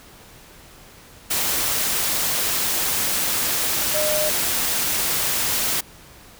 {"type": "tone in noise", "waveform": "sine", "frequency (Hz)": 610, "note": "D#5", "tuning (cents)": -34, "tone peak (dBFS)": -22, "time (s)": [3.94, 4.3], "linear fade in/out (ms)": 10, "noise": "white", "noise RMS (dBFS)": -22, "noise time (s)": [1.3, 5.81], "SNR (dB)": -3, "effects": ["pink hiss -46 dBFS RMS until 6.39 s"]}